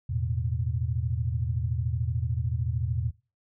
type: chord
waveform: sine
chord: E suspended fourth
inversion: none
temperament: equal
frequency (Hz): 82.41 / 110 / 123.47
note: E2 / A2 / B2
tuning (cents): 0 / 0 / 0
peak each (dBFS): -30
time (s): 0.09-3.11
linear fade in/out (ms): 10
effects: noise-tail reverb RT60 0.3 s tail -21 dB re dry